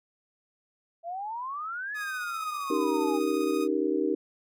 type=exponential two-way sweep; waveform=sine; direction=up then down; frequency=659.3 to 1727 to 803 Hz; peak=-32 dBFS; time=1.03-3.2 s; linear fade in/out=50 ms; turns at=1.94 s
type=tone with tremolo; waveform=sawtooth; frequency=1244.5 Hz; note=D#6; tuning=in tune; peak=-32 dBFS; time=1.94-3.68 s; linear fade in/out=50 ms; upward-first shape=square; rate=15 Hz; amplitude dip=25%
type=chord; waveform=sine; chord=Eb dominant seventh; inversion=third; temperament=just; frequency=280 / 311.1 / 388.9 / 466.7 Hz; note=Db4 / Eb4 / G4 / Bb4; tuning=+18 / 0 / -14 / +2 cents; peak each=-32 / -28 / -29 / -31 dBFS; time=2.7-4.15 s; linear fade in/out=5 ms
effects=none